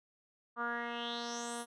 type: tone with low-pass filter sweep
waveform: 10% pulse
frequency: 236.8 Hz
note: A#3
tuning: 27 cents sharp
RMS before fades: -39 dBFS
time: 0.56-1.66 s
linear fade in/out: 50 ms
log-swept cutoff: 1200 to 11000 Hz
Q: 5.3
effects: none